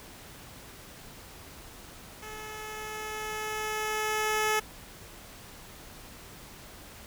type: tone with level ramp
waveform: 10% pulse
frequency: 430.2 Hz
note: A4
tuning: 39 cents flat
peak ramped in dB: -33 to -16 dBFS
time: 2.22-4.6 s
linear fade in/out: 10 ms
effects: pink hiss -48 dBFS RMS until 7.06 s